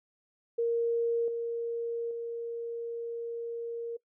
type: tone with level steps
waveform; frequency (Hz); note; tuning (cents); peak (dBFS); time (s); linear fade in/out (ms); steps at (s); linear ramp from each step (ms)
sine; 466.2; A#4; 0; -25 / -30 / -33; 0.58-3.97; 10; 1.28 / 2.11; 2
effects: noise-tail reverb RT60 0.1 s tail -21 dB re dry